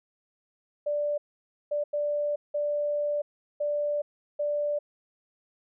sine tone bursts at uneven times, 587.3 Hz, D5, in tune, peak -25 dBFS, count 6, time 0.86-1.18 / 1.71-1.84 / 1.93-2.36 / 2.54-3.22 / 3.6-4.02 / 4.39-4.79 s, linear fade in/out 10 ms, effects none

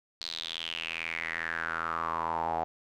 sawtooth tone with band-pass filter sweep, 82.41 Hz, E2, in tune, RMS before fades -34 dBFS, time 0.21-2.64 s, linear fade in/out 0 ms, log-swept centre 4300 to 750 Hz, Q 6.4, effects none

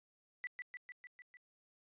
sine tone with echo, 1975.5 Hz, B6, in tune, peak -38 dBFS, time 0.44-0.47 s, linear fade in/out 0 ms, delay 150 ms, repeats 6, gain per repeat -3 dB, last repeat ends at 1.37 s, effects resampled to 8000 Hz

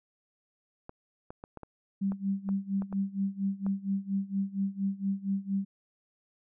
clicks, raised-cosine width 1 ms, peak -28 dBFS, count 10, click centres 0.894 / 1.305 / 1.439 / 1.573 / 1.633 / 2.12 / 2.49 / 2.821 / 2.927 / 3.665 s
sine tone with tremolo, 196 Hz, G3, in tune, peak -25 dBFS, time 2.01-5.65 s, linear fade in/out 10 ms, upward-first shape sine, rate 4.3 Hz, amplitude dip 90%
effects none

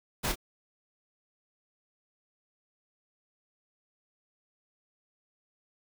pink noise with echo, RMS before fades -30 dBFS, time 0.23-0.33 s, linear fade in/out 20 ms, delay 28 ms, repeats 1, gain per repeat -7 dB, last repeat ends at 0.358 s, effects none

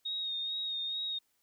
sine tone with vibrato, 3729 Hz, A#7, in tune, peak -33 dBFS, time 0.05-1.19 s, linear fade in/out 10 ms, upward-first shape sine, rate 2.3 Hz, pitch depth 31 cents each way, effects white hiss -75 dBFS RMS until 1.42 s

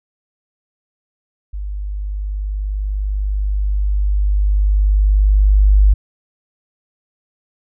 sine tone with level ramp, 50.2 Hz, G1, 42 cents sharp, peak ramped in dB -22 to -6 dBFS, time 1.53-5.94 s, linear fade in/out 10 ms, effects none

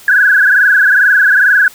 sine tone with frequency modulation, 1583 Hz, G6, 17 cents sharp, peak -5 dBFS, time 0.08-1.68 s, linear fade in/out 2 ms, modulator 22.3 Hz, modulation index 4.8, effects white hiss -38 dBFS RMS until 1.74 s

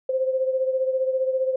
sine beating tone pair, 520 / 535 Hz, C5 / C5, -11 / +38 cents, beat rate 15 Hz, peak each -21 / -28 dBFS, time 0.09-1.56 s, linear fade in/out 5 ms, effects none

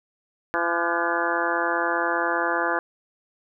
harmonic tone with a mistuned harmonic, 170 Hz, F3, 46 cents flat, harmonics 2 / 3 / 4 / 5 / 6 / 7 / 8 / 9 / 10, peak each -30 / -30 / -30 / -30 / -30 / -30 / -30 / -30 / -30 dBFS, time 0.54-2.79 s, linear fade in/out 0 ms, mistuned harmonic 8, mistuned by +81 cents, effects none

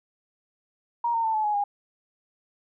sine tone with pitch steps, 943 / 915.6 / 889 / 863.2 / 838.2 / 813.8 Hz, A#5 / A#5 / A5 / A5 / G#5 / G#5, +20 / -31 / +18 / -33 / +16 / -35 cents, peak -22 dBFS, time 1.04-1.64 s, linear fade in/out 5 ms, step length 100 ms, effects none

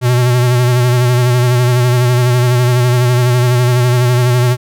square tone with vibrato, 123.47 Hz, B2, in tune, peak -9 dBFS, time 0.01-4.57 s, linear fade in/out 50 ms, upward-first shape sine, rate 12 Hz, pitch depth 39 cents each way, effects none

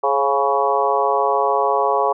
harmonic tone with a mistuned harmonic, 140 Hz, C#3, 18 cents sharp, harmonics 3 / 4 / 5 / 6 / 7 / 8, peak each -22 / -22 / -22 / -22 / -22 / -22 dBFS, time 0.03-2.13 s, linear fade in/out 10 ms, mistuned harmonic 4, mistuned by -43 cents, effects none

